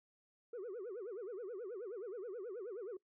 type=tone with vibrato; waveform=sine; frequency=425.7 Hz; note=G#4; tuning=43 cents sharp; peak=-40 dBFS; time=0.53-2.97 s; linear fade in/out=5 ms; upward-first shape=sine; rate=9.4 Hz; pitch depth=270 cents each way; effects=noise-tail reverb RT60 0.1 s tail -22 dB re dry + tanh soft clip ceiling -41 dBFS